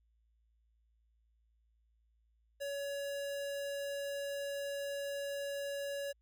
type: tone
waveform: square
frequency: 563 Hz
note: C#5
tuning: 27 cents sharp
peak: -38 dBFS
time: 2.6-6.13 s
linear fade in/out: 20 ms
effects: added 56 Hz sine -70 dBFS peak until 6.21 s